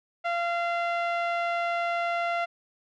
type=tone with low-pass filter; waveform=sawtooth; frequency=688 Hz; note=F5; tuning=26 cents flat; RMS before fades=-28 dBFS; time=0.24-2.46 s; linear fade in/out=20 ms; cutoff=2300 Hz; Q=1.3; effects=none